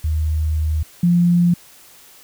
sine tone pair in turn, 77.78 / 174.13 Hz, D#2 / F3, 0 / -5 cents, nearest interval octave + major second, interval 1395 cents, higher second, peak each -16 / -11 dBFS, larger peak second, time 0.04-0.83 / 1.03-1.54 s, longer first, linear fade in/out 5 ms, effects white hiss -46 dBFS RMS until 2.23 s

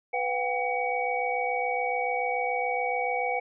sine tone cluster, 496.7 / 723 / 790 / 2260 Hz, B4 / F#5 / G5 / C#7, +10 / -40 / +13 / +33 cents, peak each -31 dBFS, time 0.13-3.4 s, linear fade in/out 10 ms, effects none

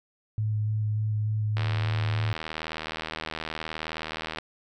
sine tone with vibrato, 107.1 Hz, A2, 46 cents flat, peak -24 dBFS, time 0.38-2.33 s, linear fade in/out 0 ms, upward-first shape square, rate 3.4 Hz, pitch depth 10 cents each way
click train, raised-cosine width 0.3 ms, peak -16 dBFS, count 224, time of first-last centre 1.57-4.386 s, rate 79.2 Hz
effects none

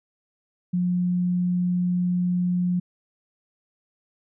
sine tone, 178.6 Hz, F3, 39 cents sharp, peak -20 dBFS, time 0.73-2.8 s, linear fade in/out 10 ms, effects none

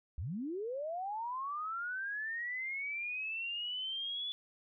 sine linear sweep, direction up, 60.7 to 3458 Hz, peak -36 dBFS, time 0.18-4.32 s, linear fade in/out 0 ms, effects none

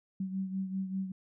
sine beating tone pair, 190 / 195.1 Hz, F#3 / G3, +46 / -8 cents, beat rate 5.1 Hz, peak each -33 / -40 dBFS, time 0.2-1.12 s, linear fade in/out 5 ms, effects none

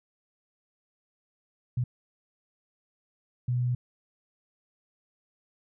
sine tone bursts at uneven times, 123.47 Hz, B2, in tune, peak -24 dBFS, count 2, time 1.77-1.84 / 3.48-3.75 s, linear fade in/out 5 ms, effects none

